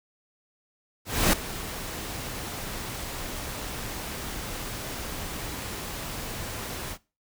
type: noise with ADSR envelope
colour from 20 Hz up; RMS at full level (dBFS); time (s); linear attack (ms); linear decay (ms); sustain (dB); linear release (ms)
pink; -20; 1.05-6.98; 280; 6; -15; 66
effects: noise-tail reverb RT60 0.3 s tail -21 dB re dry